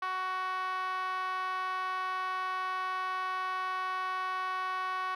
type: tone with band-pass filter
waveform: 5% pulse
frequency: 372.8 Hz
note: F#4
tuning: 13 cents sharp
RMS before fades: -34 dBFS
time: 0.02-5.15 s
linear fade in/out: 5 ms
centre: 1100 Hz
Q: 3.5
effects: none